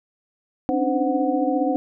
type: tone cluster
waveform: sine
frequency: 265.5 / 287 / 302 / 515 / 738 Hz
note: C4 / D4 / D4 / C5 / F#5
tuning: +25 / -40 / +48 / -28 / -5 cents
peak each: -25 dBFS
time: 0.69-1.76 s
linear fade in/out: 0 ms
effects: none